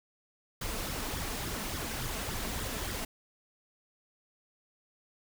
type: noise with flanger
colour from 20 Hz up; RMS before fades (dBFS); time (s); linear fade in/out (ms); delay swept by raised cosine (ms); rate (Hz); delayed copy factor
pink; -36; 0.61-3.05; 5; 0.56 to 4.66; 3.5; +0.6
effects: none